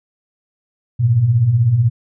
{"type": "beating tone pair", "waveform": "sine", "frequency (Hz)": [103.83, 119.83], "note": ["G#2", "A#2"], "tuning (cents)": [0, 48], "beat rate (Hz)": 16, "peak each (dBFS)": [-19, -11], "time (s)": [0.99, 1.9], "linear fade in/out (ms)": 20, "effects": []}